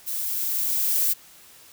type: noise with level ramp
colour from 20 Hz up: violet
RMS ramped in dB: -29 to -21 dBFS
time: 0.06-1.14 s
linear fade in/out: 20 ms
effects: white hiss -50 dBFS RMS until 1.72 s